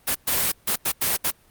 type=noise bursts at uneven times; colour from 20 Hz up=white; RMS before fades=-22 dBFS; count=6; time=0.07-0.15 / 0.27-0.52 / 0.67-0.76 / 0.85-0.92 / 1.01-1.17 / 1.24-1.31 s; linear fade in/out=10 ms; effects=pink hiss -57 dBFS RMS until 1.5 s + Opus 32 kbps